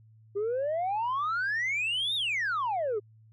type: exponential two-way sweep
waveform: sine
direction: up then down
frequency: 392 to 3792 to 392 Hz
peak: -25 dBFS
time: 0.35-3 s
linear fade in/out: 20 ms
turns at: 2.15 s
effects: tanh soft clip ceiling -25 dBFS + added 110 Hz sine -54 dBFS peak until 3.32 s